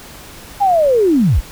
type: linear sweep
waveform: sine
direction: down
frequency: 827 to 32.63 Hz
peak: -9 dBFS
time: 0.6-1.41 s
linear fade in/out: 20 ms
effects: pink hiss -36 dBFS RMS until 1.51 s